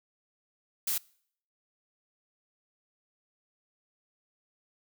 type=noise; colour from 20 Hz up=blue; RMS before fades=-30 dBFS; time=0.87-0.98 s; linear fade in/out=5 ms; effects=noise-tail reverb RT60 0.6 s tail -24 dB re dry